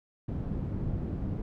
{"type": "low-pass noise", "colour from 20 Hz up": "white", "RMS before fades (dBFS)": -33, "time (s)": [0.28, 1.42], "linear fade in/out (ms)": 5, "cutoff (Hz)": 160, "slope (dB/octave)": 12, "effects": []}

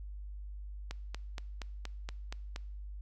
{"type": "click train", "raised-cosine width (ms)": 0.2, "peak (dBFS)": -23, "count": 8, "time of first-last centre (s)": [0.91, 2.561], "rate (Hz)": 4.24, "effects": ["noise-tail reverb RT60 0.7 s tail -22 dB re dry", "added 50 Hz sine -41 dBFS peak until 3.01 s"]}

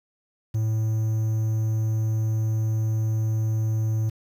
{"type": "tone with quantisation", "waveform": "triangle", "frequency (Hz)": 110, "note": "A2", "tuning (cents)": 0, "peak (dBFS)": -19, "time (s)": [0.54, 4.1], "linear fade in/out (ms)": 10, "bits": 8, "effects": []}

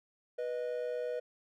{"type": "tone pair together", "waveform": "triangle", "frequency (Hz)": [489.9, 619], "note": ["B4", "D#5"], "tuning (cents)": [-14, -9], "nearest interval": "major third", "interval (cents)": 405, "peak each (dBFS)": [-33, -37], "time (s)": [0.38, 1.2], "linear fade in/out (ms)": 10, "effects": []}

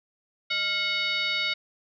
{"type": "tone with frequency modulation", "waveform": "sine", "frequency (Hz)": 2960, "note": "F#7", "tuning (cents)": 0, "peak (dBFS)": -24, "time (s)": [0.5, 1.54], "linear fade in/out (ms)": 10, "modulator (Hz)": 780, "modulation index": 1.8, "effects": []}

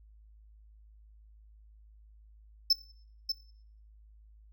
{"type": "tone with echo", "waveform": "triangle", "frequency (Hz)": 5274, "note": "E8", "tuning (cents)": 0, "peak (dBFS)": -19, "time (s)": [2.7, 2.73], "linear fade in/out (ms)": 5, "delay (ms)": 590, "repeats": 1, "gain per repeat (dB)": -8, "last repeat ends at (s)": 3.32, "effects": ["noise-tail reverb RT60 0.6 s tail -19 dB re dry", "added 53 Hz sine -54 dBFS peak until 4.52 s"]}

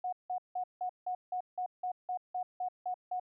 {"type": "tone bursts", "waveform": "sine", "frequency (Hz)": 730, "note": "F#5", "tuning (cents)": -24, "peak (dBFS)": -32, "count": 13, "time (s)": [0.04, 3.198], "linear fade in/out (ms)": 5, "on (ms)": 86, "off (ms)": 170, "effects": []}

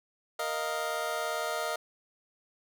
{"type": "chord", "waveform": "25% pulse", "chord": "Bb suspended fourth", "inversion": "none", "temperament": "just", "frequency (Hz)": [466.2, 621.6, 699.2], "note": ["Bb4", "Eb5", "F5"], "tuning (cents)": [0, -2, 2], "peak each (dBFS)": [-34, -30, -32], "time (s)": [0.39, 1.76], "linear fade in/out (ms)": 5, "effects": []}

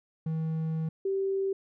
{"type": "tone pair in turn", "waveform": ["triangle", "sine"], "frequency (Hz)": [160, 388.3], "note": ["D#3", "G4"], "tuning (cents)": [49, -16], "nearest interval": "octave + minor third", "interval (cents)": 1535, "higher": "second", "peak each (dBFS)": -26, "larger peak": "neither", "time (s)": [[0.26, 0.89], [1.05, 1.53]], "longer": "first", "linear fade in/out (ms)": 5, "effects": []}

